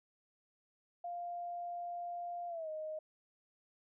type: tone with pitch glide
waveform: sine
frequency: 698.5 to 622.3 Hz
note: F5 to D#5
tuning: 0 to 0 cents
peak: -39 dBFS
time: 1.04-2.99 s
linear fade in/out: 5 ms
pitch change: -200 cents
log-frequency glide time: 2.48-2.69 s
effects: none